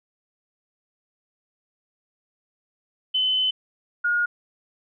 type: tone pair in turn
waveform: sine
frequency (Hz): 3036 / 1432.8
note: F#7 / F6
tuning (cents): +44 / +44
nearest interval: octave + minor second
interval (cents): 1300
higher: first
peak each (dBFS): -19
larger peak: neither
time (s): 3.14-3.51 / 4.04-4.26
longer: first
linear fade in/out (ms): 10
effects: none